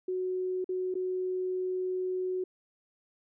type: tone with dropouts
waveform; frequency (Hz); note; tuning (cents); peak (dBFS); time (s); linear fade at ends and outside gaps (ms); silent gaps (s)
sine; 369.2; F#4; -4; -29; 0.08-2.44; 5; 0.644-0.69 / 0.942-0.952
effects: none